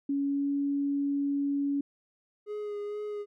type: tone with pitch glide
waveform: sine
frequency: 280 to 282.1 Hz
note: C#4 to C#4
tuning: +18 to +30 cents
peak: -26 dBFS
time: 0.09-1.81 s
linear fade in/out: 5 ms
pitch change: +12 cents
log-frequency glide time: 0.25-0.5 s
type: tone with vibrato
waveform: triangle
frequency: 415.6 Hz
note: G#4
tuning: 1 cent sharp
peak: -31 dBFS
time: 2.46-3.26 s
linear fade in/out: 50 ms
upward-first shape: sine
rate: 2.2 Hz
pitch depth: 19 cents each way
effects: none

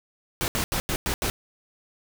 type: noise bursts at uneven times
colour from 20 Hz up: pink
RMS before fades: -26 dBFS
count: 6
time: 0.41-0.48 / 0.55-0.64 / 0.72-0.8 / 0.89-0.96 / 1.06-1.14 / 1.22-1.3 s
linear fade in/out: 0 ms
effects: none

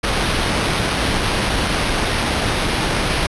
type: noise with sample-and-hold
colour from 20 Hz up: pink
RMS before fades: -19 dBFS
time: 0.03-3.27 s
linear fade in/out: 10 ms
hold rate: 7350 Hz
effects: resampled to 24000 Hz

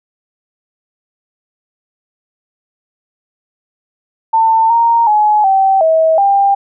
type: tone with pitch steps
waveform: sine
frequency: 896 / 929 / 845 / 773 / 643 / 795 Hz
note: A5 / A#5 / G#5 / G5 / E5 / G5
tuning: +31 / -6 / +30 / -24 / -43 / +24 cents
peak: -7 dBFS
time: 4.33-6.55 s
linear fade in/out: 10 ms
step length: 370 ms
effects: none

